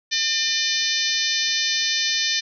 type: harmonic tone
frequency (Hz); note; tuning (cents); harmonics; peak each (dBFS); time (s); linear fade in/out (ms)
601; D5; +40; 3 / 4 / 5 / 6 / 7 / 8 / 9 / 10; -28 / -30 / -30 / -26 / -27 / -28 / -29 / -28; 0.11-2.41; 20
effects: none